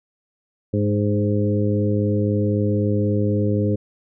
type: harmonic tone with a mistuned harmonic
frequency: 103.83 Hz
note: G#2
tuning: in tune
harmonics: 1 / 2 / 3 / 4 / 5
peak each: -20 / -23 / -25 / -26 / -27 dBFS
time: 0.73-3.76 s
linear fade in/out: 10 ms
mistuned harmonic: 3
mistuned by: -18 cents
effects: none